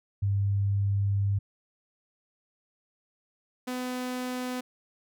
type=tone pair in turn; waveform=sine / sawtooth; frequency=99.8 / 251.5 Hz; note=G2 / B3; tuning=+32 / +32 cents; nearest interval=octave + major third; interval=1600 cents; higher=second; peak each=-23 / -27 dBFS; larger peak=first; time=0.22-1.39 / 3.67-4.61 s; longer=first; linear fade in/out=10 ms; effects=none